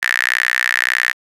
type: tone with high-pass filter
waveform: sawtooth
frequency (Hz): 61.74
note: B1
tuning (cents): 0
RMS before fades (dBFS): -18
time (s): 0.02-1.13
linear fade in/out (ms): 5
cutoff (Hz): 1800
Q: 8.4
effects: resampled to 32000 Hz